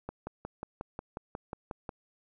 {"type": "click train", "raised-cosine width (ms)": 1, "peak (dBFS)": -23, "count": 11, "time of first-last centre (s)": [0.09, 1.892], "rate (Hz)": 5.55, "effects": []}